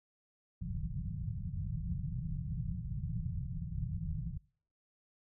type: low-pass noise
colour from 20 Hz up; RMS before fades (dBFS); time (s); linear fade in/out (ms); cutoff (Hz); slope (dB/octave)
white; -38; 0.61-4.38; 10; 180; 96
effects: noise-tail reverb RT60 0.5 s tail -23 dB re dry